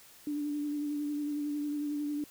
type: tone with vibrato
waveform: sine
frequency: 293.7 Hz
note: D4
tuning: in tune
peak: -31 dBFS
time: 0.27-2.24 s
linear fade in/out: 2 ms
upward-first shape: sine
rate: 11 Hz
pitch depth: 24 cents each way
effects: white hiss -56 dBFS RMS until 2.3 s